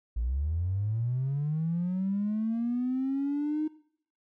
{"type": "linear sweep", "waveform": "triangle", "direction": "up", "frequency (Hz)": [53.5, 311.8], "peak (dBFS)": -23, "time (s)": [0.16, 3.68], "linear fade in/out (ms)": 10, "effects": ["noise-tail reverb RT60 0.6 s tail -22 dB re dry", "tanh soft clip ceiling -24 dBFS"]}